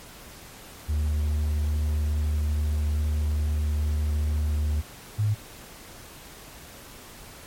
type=tone pair in turn; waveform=triangle / sine; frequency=75.2 / 105.44 Hz; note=D2 / G#2; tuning=+42 / +27 cents; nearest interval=tritone; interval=585 cents; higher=second; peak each=-20 dBFS; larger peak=neither; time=0.88-4.82 / 5.18-5.35 s; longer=first; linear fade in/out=20 ms; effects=pink hiss -45 dBFS RMS until 7.46 s + MP3 64 kbps